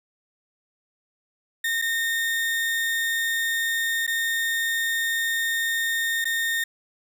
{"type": "tone with dropouts", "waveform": "35% pulse", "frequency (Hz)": 1834, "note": "A#6", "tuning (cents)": -29, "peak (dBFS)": -21, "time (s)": [1.64, 6.64], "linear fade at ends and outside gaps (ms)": 5, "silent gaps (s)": [[1.817, 1.821], [4.067, 4.076], [6.244, 6.253]], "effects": []}